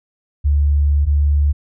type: tone pair in turn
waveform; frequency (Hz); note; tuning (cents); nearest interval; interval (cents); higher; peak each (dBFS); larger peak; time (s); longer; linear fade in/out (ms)
sine; 72.4 / 72.69; D2 / D2; -24 / -17; unison; 7; second; -11; neither; 0.44-1.06 / 1.06-1.53; first; 20
effects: none